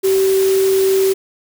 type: tone in noise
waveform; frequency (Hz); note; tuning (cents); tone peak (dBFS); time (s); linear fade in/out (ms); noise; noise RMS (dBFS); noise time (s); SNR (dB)
sine; 384.5; G4; -33; -11; 0.03-1.14; 20; white; -26; 0.03-1.14; +12
effects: none